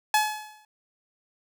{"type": "tone with exponential decay", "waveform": "sawtooth", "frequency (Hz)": 853, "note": "G#5", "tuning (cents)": 46, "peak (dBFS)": -13, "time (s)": [0.14, 0.65], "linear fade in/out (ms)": 2, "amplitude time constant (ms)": 110, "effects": []}